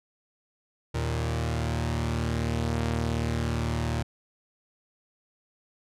sawtooth tone pair together, 77.4 / 115.97 Hz, D#2 / A#2, -9 / -9 cents, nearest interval perfect fifth, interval 700 cents, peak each -25 dBFS, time 0.94-4.03 s, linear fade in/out 10 ms, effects low-pass 9000 Hz 12 dB/octave

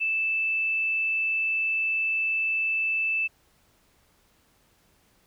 sine tone, 2637 Hz, E7, in tune, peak -23 dBFS, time 0-3.28 s, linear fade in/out 20 ms, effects pink hiss -64 dBFS RMS until 5.26 s

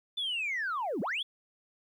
sine linear two-way sweep, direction down then up, 3545 to 165 to 3545 Hz, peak -29 dBFS, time 0.17-1.23 s, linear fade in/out 10 ms, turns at 1.01 s, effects tanh soft clip ceiling -27 dBFS + 11-bit

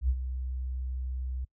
sine tone with ADSR envelope, 63.8 Hz, C2, 43 cents flat, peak -21 dBFS, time 0.01-1.45 s, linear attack 80 ms, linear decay 55 ms, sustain -10 dB, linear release 9 ms, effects noise-tail reverb RT60 0.1 s tail -24 dB re dry

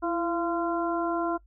harmonic tone with a mistuned harmonic, 343.6 Hz, F4, 28 cents flat, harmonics 1 / 2 / 3 / 4, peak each -28 / -31 / -33 / -34 dBFS, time 0.02-1.38 s, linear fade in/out 20 ms, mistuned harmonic 1, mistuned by -44 cents, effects noise-tail reverb RT60 0.1 s tail -22 dB re dry + added 50 Hz sine -54 dBFS peak until 1.46 s

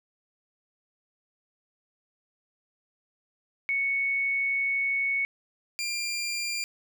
sine / 20% pulse tone pair in turn, 2217 / 2387 Hz, C#7 / D7, 0 / +28 cents, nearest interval minor second, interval 128 cents, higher second, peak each -24 dBFS, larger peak neither, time 3.69-5.25 / 5.79-6.64 s, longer first, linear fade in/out 0 ms, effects none

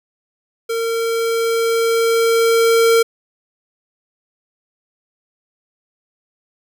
square tone with level ramp, 457.9 Hz, A#4, 31 cents flat, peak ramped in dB -19 to -10 dBFS, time 0.69-3.03 s, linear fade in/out 10 ms, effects none

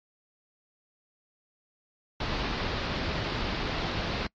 pink low-pass noise, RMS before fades -31 dBFS, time 2.2-4.27 s, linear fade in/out 5 ms, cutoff 4900 Hz, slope 48 dB/octave, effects noise-tail reverb RT60 0.1 s tail -26 dB re dry + MP3 48 kbps

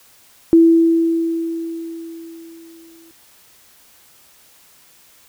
sine tone with exponential decay, 330.8 Hz, E4, 6 cents sharp, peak -5 dBFS, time 0.53-3.11 s, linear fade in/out 0 ms, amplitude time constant 560 ms, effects white hiss -50 dBFS RMS until 5.28 s

